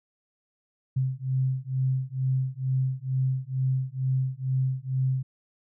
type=beating tone pair; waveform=sine; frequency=130 / 132.2 Hz; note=C3 / C3; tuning=-11 / +18 cents; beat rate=2.2 Hz; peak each=-27 dBFS; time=0.96-5.23 s; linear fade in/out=10 ms; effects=none